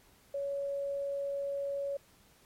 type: tone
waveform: sine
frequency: 560 Hz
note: C#5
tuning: 18 cents sharp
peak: -32 dBFS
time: 0.34-1.97 s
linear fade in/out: 5 ms
effects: pink hiss -63 dBFS RMS until 2.45 s + MP3 64 kbps